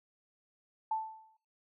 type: tone with exponential decay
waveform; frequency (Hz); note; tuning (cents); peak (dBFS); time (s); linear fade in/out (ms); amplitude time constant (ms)
sine; 880; A5; 0; -28; 0.91-1.37; 5; 100
effects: noise-tail reverb RT60 0.3 s tail -18 dB re dry